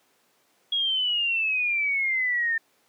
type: exponential sweep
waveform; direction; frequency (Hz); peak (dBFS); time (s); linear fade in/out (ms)
sine; down; 3322 to 1802; -22; 0.72-2.58; 5
effects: pink hiss -65 dBFS RMS until 2.88 s + high-pass 300 Hz 12 dB/octave